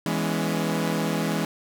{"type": "chord", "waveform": "sawtooth", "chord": "C# minor seventh", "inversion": "first", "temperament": "equal with one note detuned", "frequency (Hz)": [164.81, 207.7, 246.9, 281.4], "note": ["E3", "G#3", "B3", "C#4"], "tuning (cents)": [0, 0, 0, 26], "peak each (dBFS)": [-23, -24, -29, -27], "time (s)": [0.06, 1.45], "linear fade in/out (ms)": 2, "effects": []}